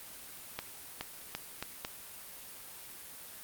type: accelerating click train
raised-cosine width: 0.2 ms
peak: -18 dBFS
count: 5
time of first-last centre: 0.59-1.849 s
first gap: 420 ms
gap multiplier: 0.81
effects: white hiss -48 dBFS RMS until 3.43 s + Opus 32 kbps